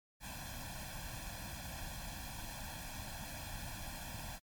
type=noise with comb filter; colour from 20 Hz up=pink; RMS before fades=-45 dBFS; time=0.2-4.4 s; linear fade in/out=50 ms; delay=1.2 ms; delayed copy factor=+1; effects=MP3 96 kbps